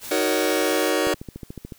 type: noise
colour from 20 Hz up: white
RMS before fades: -35 dBFS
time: 0-0.93 s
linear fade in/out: 50 ms
type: chord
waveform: sawtooth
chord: D# minor seventh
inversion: none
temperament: just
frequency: 311.1 / 373.4 / 466.7 / 560 Hz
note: D#4 / F#4 / A#4 / C#5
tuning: 0 / +16 / +2 / +18 cents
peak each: -21 dBFS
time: 0.11-1.14 s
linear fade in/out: 5 ms
type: click train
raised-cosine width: 3 ms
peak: -21 dBFS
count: 10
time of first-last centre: 1.07-1.722 s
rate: 13.8 Hz
effects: white hiss -55 dBFS RMS until 1.78 s